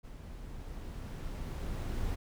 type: noise with level ramp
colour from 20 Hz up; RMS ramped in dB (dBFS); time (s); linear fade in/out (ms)
brown; -47 to -34; 0.03-2.16; 20
effects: none